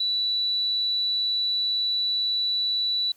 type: tone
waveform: sine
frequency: 3951 Hz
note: B7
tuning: in tune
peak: -22 dBFS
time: 0-3.12 s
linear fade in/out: 5 ms
effects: white hiss -60 dBFS RMS until 3.16 s